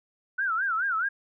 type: tone with vibrato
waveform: sine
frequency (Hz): 1449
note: F#6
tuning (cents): -37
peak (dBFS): -24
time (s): 0.38-1.09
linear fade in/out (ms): 10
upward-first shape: sine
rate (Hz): 4.7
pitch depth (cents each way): 200
effects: none